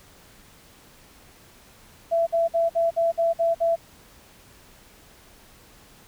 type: tone bursts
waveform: sine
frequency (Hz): 669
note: E5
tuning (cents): +25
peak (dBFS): -18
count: 8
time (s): 2.11-3.761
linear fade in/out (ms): 20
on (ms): 160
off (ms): 53
effects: pink hiss -52 dBFS RMS until 6.07 s